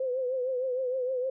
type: tone with vibrato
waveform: sine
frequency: 511 Hz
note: C5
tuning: 41 cents flat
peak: -27 dBFS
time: 0-1.3 s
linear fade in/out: 5 ms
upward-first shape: triangle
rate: 6.5 Hz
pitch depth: 80 cents each way
effects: none